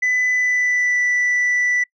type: tone with pitch glide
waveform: sine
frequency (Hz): 2000 to 1972.5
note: B6 to B6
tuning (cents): +21 to -3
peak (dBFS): -13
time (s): 0.02-1.84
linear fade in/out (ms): 10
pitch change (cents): -24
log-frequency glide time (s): 0.31-1
effects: noise-tail reverb RT60 0.1 s tail -26 dB re dry + tanh soft clip ceiling -14 dBFS